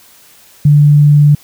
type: tone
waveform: sine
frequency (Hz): 146.83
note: D3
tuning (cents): 0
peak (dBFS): -3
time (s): 0.65-1.35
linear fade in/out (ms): 5
effects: white hiss -43 dBFS RMS until 1.43 s